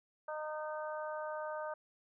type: harmonic tone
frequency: 306.9 Hz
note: D#4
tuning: 24 cents flat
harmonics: 2 / 3 / 4 / 5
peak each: -40 / -44 / -46 / -48 dBFS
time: 0.28-1.74 s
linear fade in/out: 5 ms
effects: none